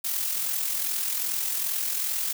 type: noise with amplitude modulation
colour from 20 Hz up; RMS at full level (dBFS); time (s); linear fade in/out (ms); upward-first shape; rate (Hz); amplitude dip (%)
blue; -26; 0.04-2.33; 10; sine; 42.5; 45
effects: none